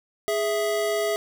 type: tone pair together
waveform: square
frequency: 415.5 / 659.6 Hz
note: G#4 / E5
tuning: +1 / +1 cents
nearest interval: minor sixth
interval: 800 cents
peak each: -26 dBFS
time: 0.28-1.16 s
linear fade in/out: 0 ms
effects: none